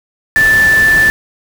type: tone in noise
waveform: sine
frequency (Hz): 1760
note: A6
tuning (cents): 0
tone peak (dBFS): -6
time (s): 0.36-1.1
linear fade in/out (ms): 0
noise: pink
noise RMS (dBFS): -21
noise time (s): 0.36-1.1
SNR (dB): +12
effects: none